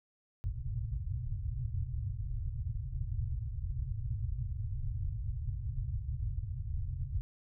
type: low-pass noise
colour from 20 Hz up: white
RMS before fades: -36 dBFS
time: 0.44-7.21 s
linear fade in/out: 0 ms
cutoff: 130 Hz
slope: 96 dB/octave
effects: none